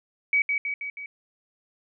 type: tone with echo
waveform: sine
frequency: 2271 Hz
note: C#7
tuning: 41 cents sharp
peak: -18 dBFS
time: 0.33-0.42 s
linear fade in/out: 2 ms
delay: 160 ms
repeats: 4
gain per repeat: -4 dB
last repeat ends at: 1.06 s
effects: none